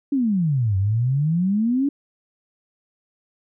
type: exponential two-way sweep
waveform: sine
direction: down then up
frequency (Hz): 290 to 93.4 to 290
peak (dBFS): -17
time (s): 0.12-1.89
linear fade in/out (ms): 5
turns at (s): 0.77
effects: none